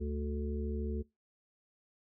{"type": "harmonic tone", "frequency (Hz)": 73.42, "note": "D2", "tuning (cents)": 0, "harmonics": [1, 3, 5, 6], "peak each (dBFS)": [-35, -40, -42, -43], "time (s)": [0, 1.03], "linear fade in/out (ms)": 20, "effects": ["noise-tail reverb RT60 0.2 s tail -22 dB re dry"]}